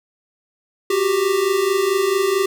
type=tone pair together; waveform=square; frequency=370 / 394.5 Hz; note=F#4 / G4; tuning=0 / +11 cents; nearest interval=minor second; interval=111 cents; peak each=-22 / -18 dBFS; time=0.9-2.46 s; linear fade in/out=5 ms; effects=none